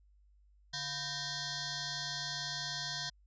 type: tone with frequency modulation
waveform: sine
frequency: 145.6 Hz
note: D3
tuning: 15 cents flat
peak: -36 dBFS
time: 0.73-3.1 s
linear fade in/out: 10 ms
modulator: 849 Hz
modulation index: 6.4
effects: added 50 Hz sine -62 dBFS peak until 3.26 s + resampled to 16000 Hz